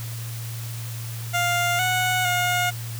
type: tone with pitch steps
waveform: 15% pulse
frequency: 701 / 736 / 716 Hz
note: F5 / F#5 / F5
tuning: +6 / -9 / +43 cents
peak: -14 dBFS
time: 1.33-2.71 s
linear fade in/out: 20 ms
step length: 460 ms
effects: added 115 Hz sine -30 dBFS peak until 2.99 s + white hiss -39 dBFS RMS until 2.99 s